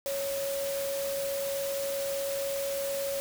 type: tone in noise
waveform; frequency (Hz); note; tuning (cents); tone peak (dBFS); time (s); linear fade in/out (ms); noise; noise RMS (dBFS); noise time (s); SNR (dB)
sine; 554.4; C#5; 0; -30; 0.06-3.2; 0; white; -38; 0.06-3.2; +5
effects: none